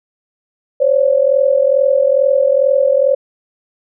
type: tone pair together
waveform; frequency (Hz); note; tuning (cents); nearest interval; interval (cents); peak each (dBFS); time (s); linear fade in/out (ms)
sine; 526 / 568.3; C5 / C#5; +9 / +43; minor second; 134; -12; 0.8-3.15; 10
effects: none